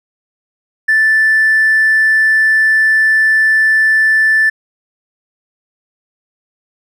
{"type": "tone with hard clipping", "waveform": "sine", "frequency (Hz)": 1760, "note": "A6", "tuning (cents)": 0, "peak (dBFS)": -8, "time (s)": [0.88, 4.5], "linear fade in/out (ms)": 10, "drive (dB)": 1, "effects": []}